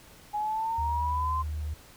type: linear sweep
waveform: sine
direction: up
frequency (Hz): 830.6 to 1046.5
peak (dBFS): -27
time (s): 0.33-1.43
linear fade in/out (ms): 20
type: tone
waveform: sine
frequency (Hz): 76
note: D#2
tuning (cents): -40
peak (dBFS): -30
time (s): 0.78-1.74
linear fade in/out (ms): 5
effects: pink hiss -53 dBFS RMS until 1.96 s